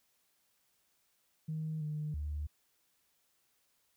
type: tone with pitch steps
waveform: sine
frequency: 157 / 151.5 / 74.4 Hz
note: D#3 / D#3 / D2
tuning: +16 / -46 / +23 cents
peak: -34 dBFS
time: 1.48-2.47 s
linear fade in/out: 10 ms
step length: 330 ms
effects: tanh soft clip ceiling -30 dBFS + white hiss -75 dBFS RMS until 3.96 s